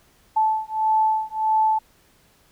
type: beating tone pair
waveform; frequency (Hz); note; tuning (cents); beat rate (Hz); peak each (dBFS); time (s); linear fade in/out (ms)
sine; 872 / 873.6; A5 / A5; -16 / -13; 1.6; -21; 0.36-1.79; 10
effects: pink hiss -58 dBFS RMS until 2.51 s